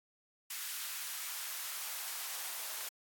white noise with high-pass filter sweep, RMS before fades -41 dBFS, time 0.5-2.89 s, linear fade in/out 5 ms, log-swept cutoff 1500 to 700 Hz, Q 0.96, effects AAC 64 kbps

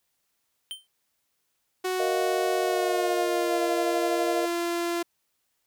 square tone with exponential decay, 3113 Hz, G7, 13 cents flat, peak -30 dBFS, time 0.71-0.87 s, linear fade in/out 0 ms, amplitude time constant 33 ms
sawtooth tone with pitch glide, 370 to 343.2 Hz, F#4 to F4, 0 to -30 cents, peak -22 dBFS, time 1.84-5.03 s, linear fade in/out 10 ms, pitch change -130 cents, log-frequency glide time 2.6-3.61 s
sine chord, Bb suspended fourth, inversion none, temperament equal, 466.2 / 622.3 / 698.5 Hz, Bb4 / Eb5 / F5, 0 / 0 / 0 cents, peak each -30 dBFS, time 1.99-4.46 s, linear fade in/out 10 ms
effects white hiss -75 dBFS RMS until 5.66 s

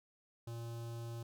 square tone with notch filter, 116.54 Hz, A#2, in tune, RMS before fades -44 dBFS, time 0.47-1.23 s, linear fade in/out 5 ms, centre 2000 Hz, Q 1.2, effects none

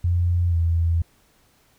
sine tone with pitch glide, 87.31 to 83.66 Hz, F2 to E2, 0 to +26 cents, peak -17 dBFS, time 0.04-1.02 s, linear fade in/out 5 ms, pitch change -74 cents, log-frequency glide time 0.49-0.55 s, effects pink hiss -60 dBFS RMS until 1.78 s

